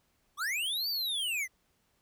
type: linear two-way sweep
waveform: square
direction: up then down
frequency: 1074 to 4700 to 1945 Hz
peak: -31 dBFS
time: 0.37-1.48 s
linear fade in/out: 50 ms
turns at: 0.89 s
effects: pink hiss -73 dBFS RMS until 2.01 s